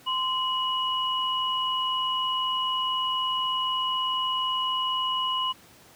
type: tone pair together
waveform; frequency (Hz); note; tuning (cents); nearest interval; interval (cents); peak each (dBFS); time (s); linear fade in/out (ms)
sine; 1035 / 2921; C6 / F#7; -19 / -23; octave + tritone; 1796; -27; 0.06-5.53; 20
effects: pink hiss -53 dBFS RMS until 5.95 s + high-pass 100 Hz 12 dB/octave